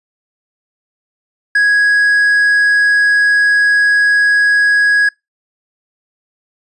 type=tone; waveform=triangle; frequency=1661.2 Hz; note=G#6; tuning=in tune; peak=-6 dBFS; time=1.55-5.09 s; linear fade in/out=5 ms; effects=noise-tail reverb RT60 0.2 s tail -26 dB re dry + resampled to 24000 Hz